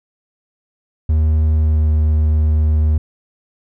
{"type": "tone with pitch glide", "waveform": "triangle", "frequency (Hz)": [77.78, 76.98], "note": ["D#2", "D#2"], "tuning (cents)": [0, -18], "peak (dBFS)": -9, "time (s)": [1.09, 2.98], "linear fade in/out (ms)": 5, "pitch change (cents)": -18, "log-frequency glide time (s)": [1.56, 1.88], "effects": []}